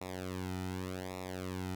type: tone with flanger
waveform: sawtooth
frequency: 92.5 Hz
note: F#2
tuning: in tune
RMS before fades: -40 dBFS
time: 0.01-1.75 s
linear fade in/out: 5 ms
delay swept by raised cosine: 0.64 to 1.84 ms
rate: 0.86 Hz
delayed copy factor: -1
effects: none